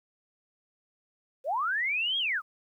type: linear two-way sweep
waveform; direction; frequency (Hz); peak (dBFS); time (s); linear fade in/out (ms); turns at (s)
sine; up then down; 483.9 to 3322 to 1137; -26; 1.44-2.42; 50; 2.18
effects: 11-bit